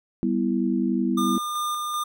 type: chord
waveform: sine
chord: E minor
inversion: first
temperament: equal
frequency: 196 / 246.9 / 329.6 Hz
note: G3 / B3 / E4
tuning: 0 / 0 / 0 cents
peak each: -25 / -24 / -26 dBFS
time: 0.23-1.38 s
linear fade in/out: 0 ms
type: tone with tremolo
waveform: square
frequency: 1206 Hz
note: D6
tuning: 46 cents sharp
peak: -25 dBFS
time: 1.17-2.04 s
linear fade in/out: 10 ms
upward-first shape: square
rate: 2.6 Hz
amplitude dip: 25%
effects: none